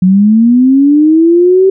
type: linear sweep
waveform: sine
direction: up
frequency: 180 to 387.3 Hz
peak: -3 dBFS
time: 0.02-1.7 s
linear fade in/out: 5 ms
effects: none